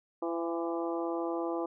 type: harmonic tone with a mistuned harmonic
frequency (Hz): 168.4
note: E3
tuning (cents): +37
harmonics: 2 / 3 / 4 / 5 / 6 / 7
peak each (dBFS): -33 / -37 / -39 / -41 / -43 / -44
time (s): 0.22-1.66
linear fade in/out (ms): 5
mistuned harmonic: 5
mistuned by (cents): -32
effects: none